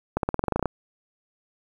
accelerating click train, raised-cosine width 1 ms, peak -9 dBFS, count 12, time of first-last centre 0.17-0.657 s, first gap 62 ms, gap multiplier 0.93, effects 8-bit

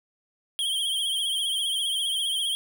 square tone with vibrato, 3204 Hz, G7, 37 cents sharp, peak -25 dBFS, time 0.59-2.55 s, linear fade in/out 0 ms, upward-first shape triangle, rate 15 Hz, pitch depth 81 cents each way, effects none

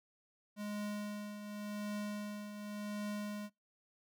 square tone with tremolo, 207.7 Hz, G#3, in tune, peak -38 dBFS, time 0.56-3.5 s, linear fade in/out 50 ms, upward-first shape triangle, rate 0.89 Hz, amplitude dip 60%, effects noise-tail reverb RT60 0.2 s tail -24 dB re dry

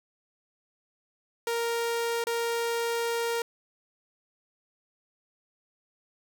sawtooth tone with dropouts, 466.2 Hz, A#4, in tune, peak -23 dBFS, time 1.47-3.42 s, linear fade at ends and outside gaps 2 ms, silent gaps 2.24-2.269 s, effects none

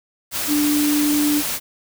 sine tone in noise, 295 Hz, D4, 8 cents sharp, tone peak -16 dBFS, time 0.47-1.43 s, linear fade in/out 50 ms, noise white, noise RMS -24 dBFS, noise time 0.31-1.6 s, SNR +5 dB, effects none

